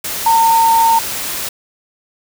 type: tone in noise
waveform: sine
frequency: 911 Hz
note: A#5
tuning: 40 cents flat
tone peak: -8 dBFS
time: 0.26-0.99 s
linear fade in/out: 5 ms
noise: white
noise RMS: -22 dBFS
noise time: 0.04-1.49 s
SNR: +11 dB
effects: none